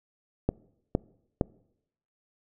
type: click train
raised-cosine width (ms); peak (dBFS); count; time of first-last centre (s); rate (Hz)
2; -10; 3; 0.49-1.412; 2.17
effects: noise-tail reverb RT60 0.8 s tail -24 dB re dry